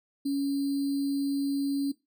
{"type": "tone with sample-and-hold", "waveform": "sine", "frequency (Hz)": 279, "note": "C#4", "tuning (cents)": 11, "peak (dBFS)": -25, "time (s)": [0.25, 1.92], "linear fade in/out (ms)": 10, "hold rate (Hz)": 4410, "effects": ["noise-tail reverb RT60 0.2 s tail -17 dB re dry"]}